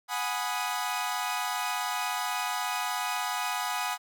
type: chord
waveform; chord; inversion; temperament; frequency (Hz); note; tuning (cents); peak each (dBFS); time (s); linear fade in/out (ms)
sawtooth; G# minor seventh; third; equal with one note detuned; 734 / 830.6 / 987.8 / 1244.5; F#5 / G#5 / B5 / D#6; -14 / 0 / 0 / 0; -31; 0.08-3.98; 50
effects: none